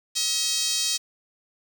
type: tone with high-pass filter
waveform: 5% pulse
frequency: 638 Hz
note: D#5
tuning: 43 cents sharp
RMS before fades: -25 dBFS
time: 0.15-0.98 s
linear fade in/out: 20 ms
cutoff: 4100 Hz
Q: 1.4
effects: 7-bit